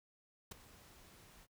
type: noise with ADSR envelope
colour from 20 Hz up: pink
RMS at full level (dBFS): -43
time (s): 0.51-1.47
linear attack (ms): 9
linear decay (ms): 8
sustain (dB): -18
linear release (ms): 38
effects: noise-tail reverb RT60 0.1 s tail -23 dB re dry